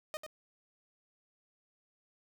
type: tone with echo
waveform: sawtooth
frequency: 617 Hz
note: D#5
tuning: 15 cents flat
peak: -33 dBFS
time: 0.14-0.17 s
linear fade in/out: 0 ms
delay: 94 ms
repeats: 1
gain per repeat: -6 dB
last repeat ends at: 0.264 s
effects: none